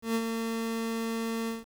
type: tone with ADSR envelope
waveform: 30% pulse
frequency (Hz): 227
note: A#3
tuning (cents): -46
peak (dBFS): -22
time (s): 0.02-1.65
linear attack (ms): 130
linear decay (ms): 57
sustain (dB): -5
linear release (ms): 170
effects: 9-bit